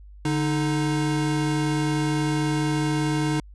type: tone pair together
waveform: square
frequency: 146.3 / 310 Hz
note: D3 / D#4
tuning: -6 / -6 cents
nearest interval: octave + minor second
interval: 1300 cents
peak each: -25 dBFS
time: 0.25-3.4 s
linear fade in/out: 2 ms
effects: added 50 Hz sine -42 dBFS peak until 3.54 s + resampled to 24000 Hz